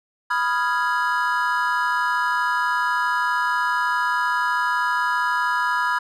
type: chord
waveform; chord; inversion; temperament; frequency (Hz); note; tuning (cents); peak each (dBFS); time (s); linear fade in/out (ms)
triangle; F half-diminished seventh; second; equal; 987.8 / 1244.5 / 1396.9 / 1661.2; Cb6 / Eb6 / F6 / Ab6; 0 / 0 / 0 / 0; -21 / -25 / -24 / -23; 0.3-5.99; 10
effects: none